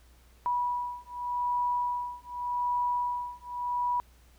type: beating tone pair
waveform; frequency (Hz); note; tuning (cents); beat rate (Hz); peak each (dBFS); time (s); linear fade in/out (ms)
sine; 976 / 976.85; B5 / B5; -21 / -19; 0.85; -31; 0.46-4; 0
effects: added 60 Hz sine -56 dBFS peak until 4.38 s + pink hiss -63 dBFS RMS until 4.38 s